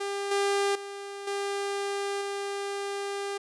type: tone with level steps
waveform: sawtooth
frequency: 399.8 Hz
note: G4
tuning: 34 cents sharp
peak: -26 / -20 / -33 / -25 / -27 dBFS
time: 0-3.38 s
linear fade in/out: 10 ms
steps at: 0.31 / 0.75 / 1.27 / 2.21 s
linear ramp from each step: 5 ms
effects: resampled to 24000 Hz